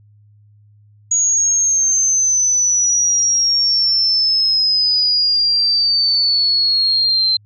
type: exponential sweep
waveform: sine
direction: down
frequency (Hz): 6730 to 4100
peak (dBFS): -12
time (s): 1.11-7.37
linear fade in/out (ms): 5
effects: added 104 Hz sine -46 dBFS peak until 7.45 s